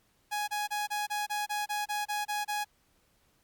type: tone bursts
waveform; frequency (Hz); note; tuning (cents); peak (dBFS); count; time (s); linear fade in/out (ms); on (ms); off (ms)
sawtooth; 833; G#5; +5; -26; 12; 0.31-2.647; 20; 170; 27
effects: pink hiss -69 dBFS RMS until 3.43 s + MP3 96 kbps